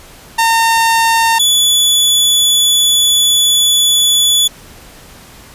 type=tone pair in turn; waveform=sawtooth; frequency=911 / 3439 Hz; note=A#5 / A7; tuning=-40 / -40 cents; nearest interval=octave + major seventh; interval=2300 cents; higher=second; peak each=-5 dBFS; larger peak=neither; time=0.38-1.39 / 1.39-4.48 s; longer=second; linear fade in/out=10 ms; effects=pink hiss -38 dBFS RMS until 5.54 s + resampled to 32000 Hz